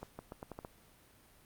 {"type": "accelerating click train", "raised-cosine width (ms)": 1, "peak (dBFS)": -29, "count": 7, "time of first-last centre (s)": [0.03, 0.649], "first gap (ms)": 160, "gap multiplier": 0.82, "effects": ["pink hiss -63 dBFS RMS until 1.45 s", "Opus 48 kbps"]}